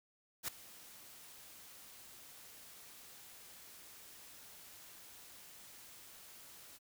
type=noise with ADSR envelope; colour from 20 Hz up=white; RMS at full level=-37 dBFS; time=0.43-6.79 s; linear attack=50 ms; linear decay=6 ms; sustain=-19 dB; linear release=32 ms; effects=none